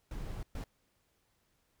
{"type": "noise bursts at uneven times", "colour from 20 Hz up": "brown", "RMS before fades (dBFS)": -40, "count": 2, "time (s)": [[0.11, 0.43], [0.55, 0.64]], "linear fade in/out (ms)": 2, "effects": ["pink hiss -75 dBFS RMS until 1.8 s"]}